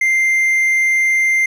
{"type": "tone", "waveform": "triangle", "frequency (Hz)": 2093, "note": "C7", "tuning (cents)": 0, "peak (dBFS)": -10, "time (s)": [0.01, 1.46], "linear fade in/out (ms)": 5, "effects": []}